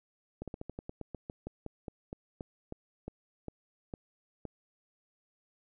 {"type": "slowing click train", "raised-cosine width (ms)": 2, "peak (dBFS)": -26, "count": 20, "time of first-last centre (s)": [0.42, 4.453], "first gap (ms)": 57, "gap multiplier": 1.13, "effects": []}